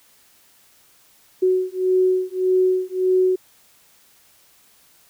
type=beating tone pair; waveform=sine; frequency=370 / 371.7 Hz; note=F#4 / F#4; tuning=0 / +8 cents; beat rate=1.7 Hz; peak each=-19 dBFS; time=1.42-3.36 s; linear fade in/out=10 ms; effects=white hiss -55 dBFS RMS until 5.09 s